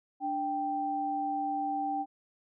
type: tone pair together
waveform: sine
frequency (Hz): 293.7 / 784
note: D4 / G5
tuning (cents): 0 / 0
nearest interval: octave + perfect fourth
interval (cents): 1700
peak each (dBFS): -36 / -30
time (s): 0.2-2.06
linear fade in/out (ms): 50
effects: none